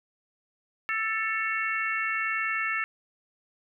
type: harmonic tone with a mistuned harmonic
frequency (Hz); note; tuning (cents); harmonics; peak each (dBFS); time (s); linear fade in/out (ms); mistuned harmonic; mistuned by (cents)
441.3; A4; +5; 3 / 4 / 5 / 6; -32 / -30 / -31 / -35; 0.89-2.84; 0; 6; +43
effects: none